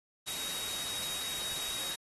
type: tone in noise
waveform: sine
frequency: 3787 Hz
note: A#7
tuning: 27 cents sharp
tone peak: -40 dBFS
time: 0.26-1.96 s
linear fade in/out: 20 ms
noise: white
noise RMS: -38 dBFS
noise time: 0.26-1.96 s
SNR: -5 dB
effects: AAC 32 kbps